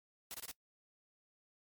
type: noise bursts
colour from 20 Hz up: white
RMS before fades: -45 dBFS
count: 4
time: 0.31-0.513 s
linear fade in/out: 0 ms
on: 32 ms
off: 25 ms
effects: noise-tail reverb RT60 0.1 s tail -21 dB re dry + MP3 96 kbps